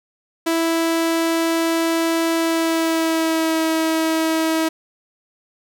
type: tone with pitch glide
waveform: sawtooth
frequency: 329.6 to 321.7 Hz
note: E4 to E4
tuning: 0 to -42 cents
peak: -13 dBFS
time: 0.46-4.69 s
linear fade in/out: 10 ms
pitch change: -42 cents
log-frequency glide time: 2.36-3.62 s
effects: none